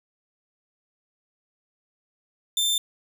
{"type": "tone", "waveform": "sawtooth", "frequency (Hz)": 3572, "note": "A7", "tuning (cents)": 25, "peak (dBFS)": -18, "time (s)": [2.57, 2.78], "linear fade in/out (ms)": 2, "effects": []}